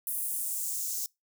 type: noise with high-pass filter sweep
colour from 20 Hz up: blue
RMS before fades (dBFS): -33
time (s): 0.07-1.06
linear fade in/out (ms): 0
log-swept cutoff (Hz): 11000 to 5800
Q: 2.1
effects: noise-tail reverb RT60 0.2 s tail -25 dB re dry